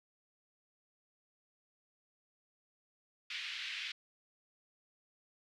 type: band-pass noise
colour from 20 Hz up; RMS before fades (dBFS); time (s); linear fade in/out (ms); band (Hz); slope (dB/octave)
white; -42; 3.3-3.92; 5; 1900 to 3600; 24
effects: none